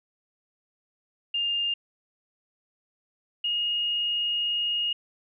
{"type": "tone pair in turn", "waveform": "sine", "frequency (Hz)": [2811, 2862], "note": ["F7", "F7"], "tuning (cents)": [11, 42], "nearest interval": "unison", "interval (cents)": 31, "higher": "second", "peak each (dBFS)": -24, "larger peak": "neither", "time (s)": [[1.34, 1.74], [3.44, 4.93]], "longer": "second", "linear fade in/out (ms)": 5, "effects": []}